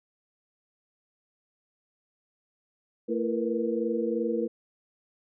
sine tone cluster, 225.9 / 336.6 / 460.9 / 483.8 Hz, A3 / E4 / A#4 / B4, +46 / +36 / -20 / -36 cents, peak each -31 dBFS, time 3.08-4.48 s, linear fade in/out 20 ms, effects none

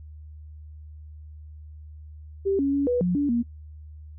sine tone with pitch steps, 391.6 / 277.8 / 281.4 / 490.6 / 178.5 / 287.2 / 236.7 Hz, G4 / C#4 / C#4 / B4 / F3 / D4 / A#3, -2 / +4 / +26 / -12 / +38 / -39 / +27 cents, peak -20 dBFS, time 2.45-3.43 s, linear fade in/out 20 ms, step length 140 ms, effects noise-tail reverb RT60 0.1 s tail -23 dB re dry + added 76 Hz sine -40 dBFS peak until 4.18 s

